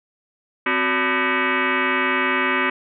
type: tone with frequency modulation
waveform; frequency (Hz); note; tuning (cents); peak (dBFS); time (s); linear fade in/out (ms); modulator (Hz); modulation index
sine; 370; F#4; 0; -17; 0.66-2.7; 5; 315; 7
effects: none